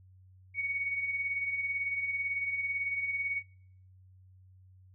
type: beating tone pair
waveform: sine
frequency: 2217 / 2235 Hz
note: C#7 / C#7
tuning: 0 / +14 cents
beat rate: 18 Hz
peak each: -40 / -31 dBFS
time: 0.54-3.43 s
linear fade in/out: 50 ms
effects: noise-tail reverb RT60 0.6 s tail -23 dB re dry + added 93 Hz sine -55 dBFS peak until 4.94 s